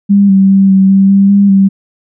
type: tone with pitch steps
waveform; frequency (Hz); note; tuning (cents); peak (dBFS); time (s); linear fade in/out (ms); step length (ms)
sine; 200.4 / 193.3 / 194.6 / 191.9 / 194.4 / 196.9 / 200.3 / 194.7; G3 / G3 / G3 / G3 / G3 / G3 / G3 / G3; +38 / -24 / -12 / -37 / -14 / +8 / +38 / -12; -3; 0.09-1.69; 20; 200
effects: none